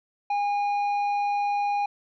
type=tone with tanh clipping; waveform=triangle; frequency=816 Hz; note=G#5; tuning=31 cents flat; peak=-24 dBFS; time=0.3-1.86 s; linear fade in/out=5 ms; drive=11 dB; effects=none

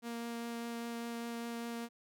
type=tone with vibrato; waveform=sawtooth; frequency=233.9 Hz; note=A#3; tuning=6 cents sharp; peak=-35 dBFS; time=0.02-1.89 s; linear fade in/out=50 ms; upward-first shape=triangle; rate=5 Hz; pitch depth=9 cents each way; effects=none

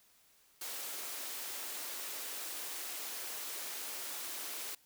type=high-pass noise; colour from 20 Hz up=white; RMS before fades=-42 dBFS; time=0.61-4.75 s; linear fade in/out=5 ms; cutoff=280 Hz; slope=24 dB/octave; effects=white hiss -67 dBFS RMS until 4.85 s

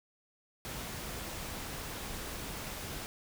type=noise; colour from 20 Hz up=pink; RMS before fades=-41 dBFS; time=0.65-3.06 s; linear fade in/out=0 ms; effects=none

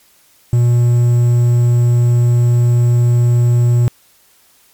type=tone with quantisation; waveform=triangle; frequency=120.2 Hz; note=B2; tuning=46 cents flat; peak=-6 dBFS; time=0.53-3.88 s; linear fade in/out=0 ms; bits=6; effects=white hiss -51 dBFS RMS until 4.73 s + MP3 96 kbps

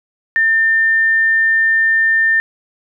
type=tone; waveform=sine; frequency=1800 Hz; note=A6; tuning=39 cents sharp; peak=-10 dBFS; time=0.36-2.4 s; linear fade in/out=0 ms; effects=none

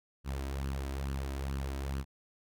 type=tone with flanger; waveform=sawtooth; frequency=68 Hz; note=C#2; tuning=33 cents flat; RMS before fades=-36 dBFS; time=0.24-2.05 s; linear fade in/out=50 ms; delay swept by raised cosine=0.66 to 3.16 ms; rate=2.3 Hz; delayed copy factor=+0.55; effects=none

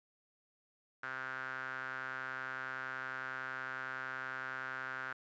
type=tone with band-pass filter; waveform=sawtooth; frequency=130.81 Hz; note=C3; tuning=in tune; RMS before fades=-42 dBFS; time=1.03-5.13 s; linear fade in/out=5 ms; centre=1500 Hz; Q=6.6; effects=resampled to 16000 Hz + 12-bit

